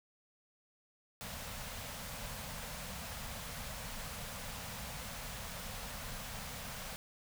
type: band-stop noise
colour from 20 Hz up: pink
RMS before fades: -44 dBFS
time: 1.21-6.96 s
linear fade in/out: 0 ms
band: 240 to 480 Hz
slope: 48 dB/octave
effects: none